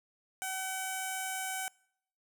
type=tone with notch filter; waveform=5% pulse; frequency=759 Hz; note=F#5; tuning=44 cents sharp; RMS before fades=-37 dBFS; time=0.42-1.68 s; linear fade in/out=0 ms; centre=4400 Hz; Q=0.55; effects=noise-tail reverb RT60 0.7 s tail -26 dB re dry